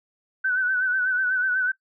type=tone with vibrato; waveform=sine; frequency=1507 Hz; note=F#6; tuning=31 cents sharp; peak=-20 dBFS; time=0.44-1.72 s; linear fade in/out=10 ms; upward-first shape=sine; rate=8.1 Hz; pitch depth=52 cents each way; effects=noise-tail reverb RT60 0.1 s tail -18 dB re dry